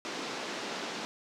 pink band-pass noise, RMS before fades -38 dBFS, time 0.05-1.05 s, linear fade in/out 0 ms, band 220 to 6100 Hz, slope 24 dB/octave, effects none

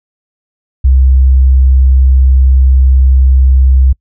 sine tone, 65.41 Hz, C2, in tune, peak -3 dBFS, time 0.84-3.93 s, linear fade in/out 10 ms, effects noise-tail reverb RT60 0.1 s tail -26 dB re dry

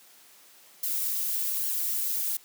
violet noise with flanger, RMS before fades -29 dBFS, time 0.83-2.37 s, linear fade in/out 5 ms, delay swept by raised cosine 0.79 to 5.69 ms, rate 1.2 Hz, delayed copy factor -0.7, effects white hiss -55 dBFS RMS until 2.44 s + high-pass 200 Hz 12 dB/octave

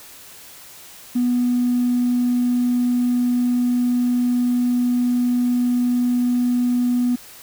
triangle tone with tanh clipping, 245.2 Hz, B3, 12 cents flat, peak -15 dBFS, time 1.15-7.16 s, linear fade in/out 10 ms, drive 1 dB, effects white hiss -42 dBFS RMS until 7.42 s

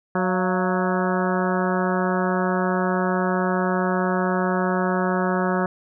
harmonic tone with a mistuned harmonic, 184.6 Hz, F#3, 4 cents flat, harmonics 1 / 2 / 3 / 4 / 5 / 6 / 7 / 8 / 9, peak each -23 / -26 / -28 / -29 / -30 / -31 / -31 / -32 / -33 dBFS, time 0.15-5.66 s, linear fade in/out 2 ms, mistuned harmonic 4, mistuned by -76 cents, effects none

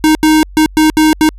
square tone bursts at uneven times, 311.1 Hz, D#4, in tune, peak -6 dBFS, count 6, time 0.04-0.15 / 0.23-0.43 / 0.57-0.66 / 0.77-0.9 / 0.97-1.13 / 1.21-1.29 s, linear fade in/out 0 ms, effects added 47 Hz sine -29 dBFS peak until 1.38 s + resampled to 32000 Hz

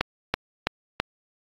click train, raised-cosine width 0.3 ms, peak -5 dBFS, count 4, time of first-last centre 0.01-1 s, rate 3.03 Hz, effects AAC 32 kbps

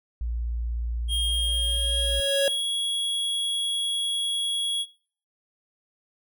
sine tone, 58.27 Hz, A#1, in tune, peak -26 dBFS, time 0.21-2.2 s, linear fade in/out 0 ms
square tone with pitch glide, 3239 to 3330 Hz, G#7 to G#7, -44 to +4 cents, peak -25 dBFS, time 1.08-4.86 s, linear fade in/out 50 ms, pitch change +48 cents, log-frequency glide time 1.68-2.65 s
square tone with exponential growth, 555 Hz, C#5, 2 cents sharp, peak -20 dBFS, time 1.23-2.48 s, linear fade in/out 1 ms, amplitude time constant 270 ms
effects noise-tail reverb RT60 0.5 s tail -20 dB re dry

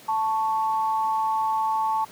sine tone pair together, 880 / 1108.7 Hz, A5 / C#6, 0 / 0 cents, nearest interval major third, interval 400 cents, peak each -22 / -28 dBFS, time 0.08-2.05 s, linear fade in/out 10 ms, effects pink hiss -47 dBFS RMS until 2.11 s + high-pass 150 Hz 12 dB/octave

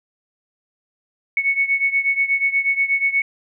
sine beating tone pair, 2211 / 2219.3 Hz, C#7 / C#7, -5 / +1 cents, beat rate 8.3 Hz, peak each -18 / -21 dBFS, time 1.37-3.22 s, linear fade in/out 2 ms, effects none

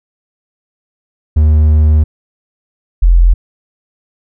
triangle / sine tone pair in turn, 76.7 / 43.05 Hz, D#2 / F1, -24 / -24 cents, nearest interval minor seventh, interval 1000 cents, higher first, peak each -3 dBFS, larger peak neither, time 1.36-2.04 / 3.02-3.34 s, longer first, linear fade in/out 10 ms, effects none

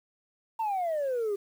sine exponential sweep, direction down, 922 to 391.7 Hz, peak -25 dBFS, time 0.59-1.36 s, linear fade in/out 10 ms, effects tanh soft clip ceiling -25 dBFS + 9-bit

